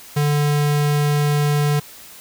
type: tone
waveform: square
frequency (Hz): 146.83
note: D3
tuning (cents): 0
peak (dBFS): -16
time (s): 0.16-1.8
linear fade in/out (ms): 10
effects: white hiss -41 dBFS RMS until 2.2 s